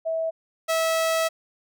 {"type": "tone pair in turn", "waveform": ["sine", "sawtooth"], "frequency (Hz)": [650, 650], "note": ["E5", "E5"], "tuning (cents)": [-24, -24], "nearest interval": "unison", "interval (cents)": 0, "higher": "neither", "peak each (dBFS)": [-23, -17], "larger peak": "second", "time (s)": [[0.05, 0.31], [0.68, 1.29]], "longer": "second", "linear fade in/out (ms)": 20, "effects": []}